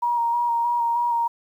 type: tone with vibrato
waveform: sine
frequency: 945 Hz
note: A#5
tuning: 23 cents sharp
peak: -19 dBFS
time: 0.02-1.28 s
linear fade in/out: 10 ms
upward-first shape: square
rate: 3.2 Hz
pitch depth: 19 cents each way
effects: 9-bit